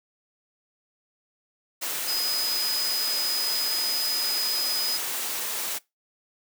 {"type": "tone in noise", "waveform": "sine", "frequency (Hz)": 5000, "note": "D#8", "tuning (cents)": 8, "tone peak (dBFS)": -25, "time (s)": [2.07, 4.98], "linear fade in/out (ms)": 20, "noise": "white", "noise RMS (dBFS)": -30, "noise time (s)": [1.81, 5.79], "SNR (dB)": 2, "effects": ["noise-tail reverb RT60 0.2 s tail -22 dB re dry", "high-pass 300 Hz 12 dB/octave"]}